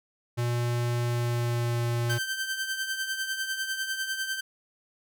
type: tone with pitch glide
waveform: square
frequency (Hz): 120 to 118.76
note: B2 to A#2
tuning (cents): -49 to +33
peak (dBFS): -26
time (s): 0.37-2.19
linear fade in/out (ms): 20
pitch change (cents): -18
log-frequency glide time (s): 1.06-1.8
type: tone with tremolo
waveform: sawtooth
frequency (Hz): 1556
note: G6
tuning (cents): -13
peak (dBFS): -23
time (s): 2.09-4.41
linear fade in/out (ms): 10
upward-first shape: triangle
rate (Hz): 10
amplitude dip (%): 65
effects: none